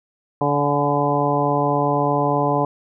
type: harmonic tone with a mistuned harmonic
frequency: 144.5 Hz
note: D3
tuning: 28 cents flat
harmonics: 1 / 2 / 3 / 4 / 5 / 6 / 7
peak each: -24 / -24 / -24 / -24 / -24 / -24 / -24 dBFS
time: 0.41-2.65 s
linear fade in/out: 2 ms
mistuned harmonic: 6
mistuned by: -33 cents
effects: none